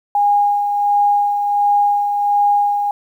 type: tone with tremolo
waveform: sine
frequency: 818 Hz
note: G#5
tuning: 26 cents flat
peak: -10 dBFS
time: 0.15-2.91 s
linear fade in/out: 2 ms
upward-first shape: sine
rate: 1.4 Hz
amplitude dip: 45%
effects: 8-bit